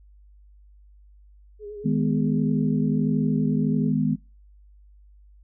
sine tone with vibrato, 415.9 Hz, G#4, 2 cents sharp, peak -34 dBFS, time 1.59-3.93 s, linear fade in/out 50 ms, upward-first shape triangle, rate 8.9 Hz, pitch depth 49 cents each way
sine chord, G# minor, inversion second, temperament just, 155.74 / 207.7 / 249.2 Hz, D#3 / G#3 / B3, +2 / 0 / +16 cents, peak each -24 dBFS, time 1.84-4.16 s, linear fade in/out 20 ms
effects noise-tail reverb RT60 0.3 s tail -22 dB re dry + added 50 Hz sine -49 dBFS peak until 5.43 s

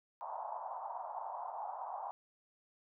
white band-pass noise, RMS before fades -43 dBFS, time 0.21-2.11 s, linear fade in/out 0 ms, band 700 to 970 Hz, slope 48 dB/octave, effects none

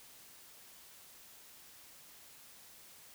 silence, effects white hiss -57 dBFS RMS until 3.14 s

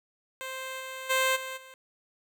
10% pulse tone with level steps, 523.3 Hz, C5, in tune, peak -27 / -29 / -15 / -27 / -39 dBFS, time 0.41-1.74 s, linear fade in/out 0 ms, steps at 0.79 / 1.09 / 1.35 / 1.56 s, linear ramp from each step 20 ms, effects none

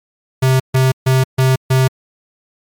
square tone bursts, 130.81 Hz, C3, in tune, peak -10 dBFS, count 5, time 0.42-1.88 s, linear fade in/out 10 ms, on 180 ms, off 140 ms, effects MP3 96 kbps

